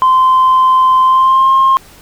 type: tone with pitch glide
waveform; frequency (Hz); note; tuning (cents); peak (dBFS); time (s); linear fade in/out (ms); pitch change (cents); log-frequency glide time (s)
sine; 1036 to 1066.4; C6 to C6; -17 to +33; -4; 0.02-1.77; 0; +50; 1.02-1.52
effects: tanh soft clip ceiling -3 dBFS + pink hiss -40 dBFS RMS until 2.01 s